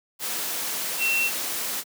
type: tone in noise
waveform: sine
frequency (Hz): 2710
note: E7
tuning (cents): +47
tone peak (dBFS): -21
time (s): 0.98-1.31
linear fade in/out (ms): 50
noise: white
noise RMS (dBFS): -29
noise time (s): 0.19-1.84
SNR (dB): +5
effects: high-pass 200 Hz 12 dB/octave